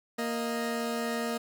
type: tone pair together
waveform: 20% pulse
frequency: 233.1 / 622.3 Hz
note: A#3 / D#5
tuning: 0 / 0 cents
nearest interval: octave + perfect fourth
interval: 1700 cents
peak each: -26 / -31 dBFS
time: 0.18-1.38 s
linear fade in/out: 10 ms
effects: none